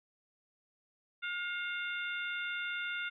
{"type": "harmonic tone with a mistuned harmonic", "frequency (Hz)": 713, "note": "F5", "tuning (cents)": 36, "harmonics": [2, 3, 4, 5], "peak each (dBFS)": [-37, -41, -43, -45], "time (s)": [1.22, 3.1], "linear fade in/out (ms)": 20, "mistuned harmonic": 4, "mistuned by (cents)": -49, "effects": []}